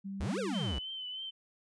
sine tone, 195.8 Hz, G3, 2 cents flat, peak -37 dBFS, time 0.04-0.73 s, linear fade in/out 20 ms
square exponential two-way sweep, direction up then down, 56.3 to 554.4 to 56.3 Hz, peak -34 dBFS, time 0.2-0.79 s, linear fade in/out 5 ms, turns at 0.39 s
sine tone with vibrato, 3054 Hz, G7, 46 cents flat, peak -38 dBFS, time 0.53-1.31 s, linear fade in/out 20 ms, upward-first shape triangle, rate 3.2 Hz, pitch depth 53 cents each way
effects resampled to 22050 Hz

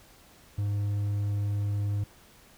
triangle tone, 102.1 Hz, G#2, 29 cents flat, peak -24 dBFS, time 0.58-2.04 s, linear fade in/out 5 ms, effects pink hiss -56 dBFS RMS until 2.57 s

